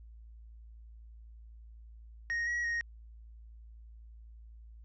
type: tone with pitch steps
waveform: triangle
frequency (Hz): 1867 / 1912 / 1869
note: A#6 / A#6 / A#6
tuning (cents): +2 / +43 / +4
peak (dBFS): -29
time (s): 2.3-2.81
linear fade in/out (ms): 0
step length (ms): 170
effects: added 56 Hz sine -49 dBFS peak until 4.84 s + resampled to 16000 Hz